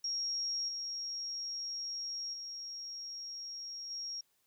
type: tone with level steps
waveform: sine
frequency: 5588 Hz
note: F8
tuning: in tune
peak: -33 / -37 / -41 / -38 dBFS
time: 0.04-4.21 s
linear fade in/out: 5 ms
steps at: 0.68 / 2.33 / 3.9 s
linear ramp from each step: 10 ms
effects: white hiss -75 dBFS RMS until 4.46 s